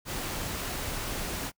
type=noise; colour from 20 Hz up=pink; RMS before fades=-34 dBFS; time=0.05-1.52 s; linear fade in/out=50 ms; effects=noise-tail reverb RT60 0.1 s tail -25 dB re dry